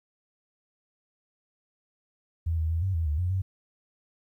sine tone with pitch steps, 82.6 / 79.9 / 82.5 / 95.3 / 82.1 / 74.4 / 89.3 / 94.7 Hz, E2 / D#2 / E2 / G2 / E2 / D2 / F2 / F#2, +4 / +47 / +2 / -48 / -6 / +23 / +39 / +41 cents, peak -24 dBFS, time 2.46-3.42 s, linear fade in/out 10 ms, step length 120 ms, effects 11-bit

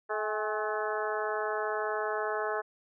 harmonic tone with a mistuned harmonic, 214.6 Hz, A3, 43 cents flat, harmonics 2 / 3 / 4 / 5 / 6 / 7 / 8, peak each -34 / -36 / -37 / -38 / -39 / -39 / -40 dBFS, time 0.09-2.62 s, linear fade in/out 20 ms, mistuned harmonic 4, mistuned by -48 cents, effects none

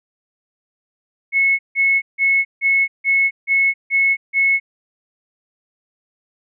sine tone bursts, 2191 Hz, C#7, 21 cents flat, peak -12 dBFS, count 8, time 1.32-4.6 s, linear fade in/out 50 ms, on 270 ms, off 160 ms, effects none

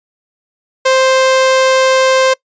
sawtooth tone, 524 Hz, C5, 2 cents sharp, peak -4 dBFS, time 0.85-2.34 s, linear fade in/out 10 ms, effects noise-tail reverb RT60 0.1 s tail -23 dB re dry + resampled to 16000 Hz

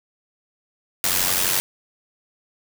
white noise with amplitude modulation, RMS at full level -18 dBFS, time 1.04-1.6 s, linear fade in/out 0 ms, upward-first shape sine, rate 91.7 Hz, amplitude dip 65%, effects none

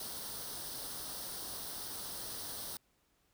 white noise with comb filter, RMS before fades -43 dBFS, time 0-2.77 s, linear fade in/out 2 ms, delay 0.21 ms, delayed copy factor +0.7, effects pink hiss -74 dBFS RMS until 3.33 s

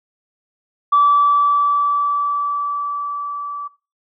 sine tone with level ramp, 1156 Hz, D6, 28 cents flat, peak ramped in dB -8 to -25 dBFS, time 0.92-3.68 s, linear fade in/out 10 ms, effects noise-tail reverb RT60 0.3 s tail -18 dB re dry + tanh soft clip ceiling -5 dBFS

